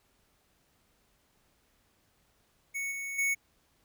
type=tone with level steps; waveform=square; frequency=2217 Hz; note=C#7; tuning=in tune; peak=-33 / -36 / -27 dBFS; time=2.74-3.35 s; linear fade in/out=20 ms; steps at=2.91 / 3.18 s; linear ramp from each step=10 ms; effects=pink hiss -70 dBFS RMS until 3.84 s